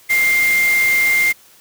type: tone in noise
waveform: sine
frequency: 2100 Hz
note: C7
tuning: 6 cents sharp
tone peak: -12 dBFS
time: 0.09-1.33 s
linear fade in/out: 20 ms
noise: white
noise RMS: -25 dBFS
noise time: 0.09-1.33 s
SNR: +10 dB
effects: white hiss -48 dBFS RMS until 1.6 s + high-pass 60 Hz 12 dB/octave